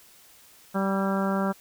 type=harmonic tone with a mistuned harmonic; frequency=194.4 Hz; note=G3; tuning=14 cents flat; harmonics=1 / 2 / 3 / 4 / 5 / 6 / 7 / 8; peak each=-25 / -33 / -31 / -35 / -35 / -37 / -34 / -39 dBFS; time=0.74-1.53 s; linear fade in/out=20 ms; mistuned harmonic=8; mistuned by=+42 cents; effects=white hiss -54 dBFS RMS until 1.6 s